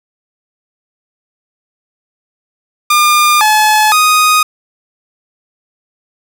sawtooth tone with pitch steps, 1205 / 857 / 1245 Hz, D6 / A5 / D#6, +44 / -46 / +1 cents, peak -3 dBFS, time 2.9-4.43 s, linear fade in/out 5 ms, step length 510 ms, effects none

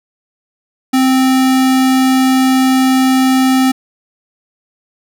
square tone, 261.2 Hz, C4, 3 cents flat, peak -9 dBFS, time 0.93-3.72 s, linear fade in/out 10 ms, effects none

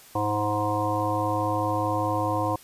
harmonic tone with a mistuned harmonic, 104.7 Hz, G#2, 15 cents sharp, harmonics 1 / 3 / 5 / 7 / 9 / 10, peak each -30 / -30 / -30 / -30 / -30 / -30 dBFS, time 0.15-2.56 s, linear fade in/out 5 ms, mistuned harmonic 3, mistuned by +19 cents, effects white hiss -50 dBFS RMS until 2.63 s + resampled to 32000 Hz

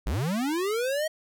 square linear sweep, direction up, 41.2 to 641 Hz, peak -26 dBFS, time 0.06-1.08 s, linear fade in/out 10 ms, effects none

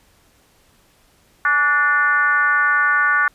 sine tone with frequency modulation, 1464 Hz, F#6, 19 cents flat, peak -13 dBFS, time 1.45-3.28 s, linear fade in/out 2 ms, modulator 311 Hz, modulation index 1.1, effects pink hiss -56 dBFS RMS until 3.34 s + resampled to 32000 Hz

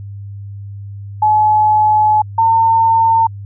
sine tone pair in turn, 854 / 904.8 Hz, G#5 / A5, +48 / +48 cents, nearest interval minor second, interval 100 cents, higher second, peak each -8 dBFS, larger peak neither, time 1.22-2.22 / 2.38-3.27 s, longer first, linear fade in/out 5 ms, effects added 100 Hz sine -26 dBFS peak until 3.45 s

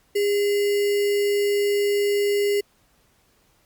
sine tone with sample-and-hold, 407.2 Hz, G#4, 34 cents flat, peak -18 dBFS, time 0.15-2.61 s, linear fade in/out 10 ms, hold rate 2450 Hz, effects pink hiss -62 dBFS RMS until 3.65 s + Opus 48 kbps

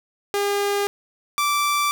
sawtooth tone pair in turn, 404.5 / 1167.5 Hz, G#4 / D6, -46 / -11 cents, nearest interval octave + tritone, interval 1835 cents, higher second, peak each -16 / -15 dBFS, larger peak second, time 0.34-0.87 / 1.38-1.91 s, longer neither, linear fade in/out 0 ms, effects 9-bit

